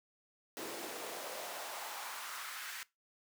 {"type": "noise with high-pass filter sweep", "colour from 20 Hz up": "pink", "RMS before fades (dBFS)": -44, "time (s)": [0.57, 2.83], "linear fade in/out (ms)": 0, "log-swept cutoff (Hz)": [320, 1700], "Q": 1.9, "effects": ["noise-tail reverb RT60 0.2 s tail -20 dB re dry"]}